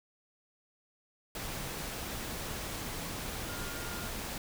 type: tone in noise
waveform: sine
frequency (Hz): 1412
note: F6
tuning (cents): +19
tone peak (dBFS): -46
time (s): 3.48-4.08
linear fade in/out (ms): 2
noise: pink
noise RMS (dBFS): -39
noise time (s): 1.35-4.38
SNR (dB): -10
effects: none